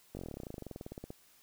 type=slowing click train; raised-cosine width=2 ms; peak=-29 dBFS; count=26; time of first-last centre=0.15-1.105 s; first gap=20 ms; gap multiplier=1.05; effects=white hiss -64 dBFS RMS until 1.42 s